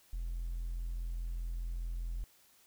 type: tone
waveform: triangle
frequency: 42.44 Hz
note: F1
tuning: 49 cents flat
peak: -32 dBFS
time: 0.13-2.24 s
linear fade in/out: 0 ms
effects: tanh soft clip ceiling -31 dBFS + white hiss -65 dBFS RMS until 2.66 s